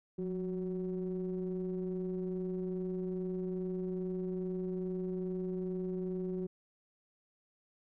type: ring-modulated tone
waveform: triangle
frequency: 95.4 Hz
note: G2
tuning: 47 cents flat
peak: -29 dBFS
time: 0.18-6.47 s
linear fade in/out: 10 ms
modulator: 275 Hz
effects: none